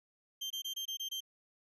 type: tone bursts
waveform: 35% pulse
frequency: 3150 Hz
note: G7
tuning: 8 cents sharp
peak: -35 dBFS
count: 7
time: 0.41-1.206 s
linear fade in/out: 10 ms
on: 94 ms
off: 23 ms
effects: resampled to 32000 Hz